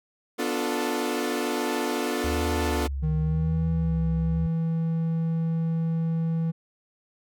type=chord; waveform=sawtooth; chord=B half-diminished seventh; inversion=none; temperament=equal with one note detuned; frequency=246.9 / 293.7 / 355.1 / 440 Hz; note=B3 / D4 / F4 / A4; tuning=0 / 0 / +29 / 0 cents; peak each=-27 dBFS; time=0.38-2.88 s; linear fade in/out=20 ms
type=tone with vibrato; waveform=sine; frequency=73.42 Hz; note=D2; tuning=in tune; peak=-27 dBFS; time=2.24-4.47 s; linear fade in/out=5 ms; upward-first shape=sine; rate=0.93 Hz; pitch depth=150 cents each way
type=tone with pitch glide; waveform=triangle; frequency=155.7 to 163.82 Hz; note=D#3 to E3; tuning=+2 to -10 cents; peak=-21 dBFS; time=3.02-6.52 s; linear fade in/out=20 ms; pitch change=+88 cents; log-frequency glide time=3.2-3.7 s
effects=none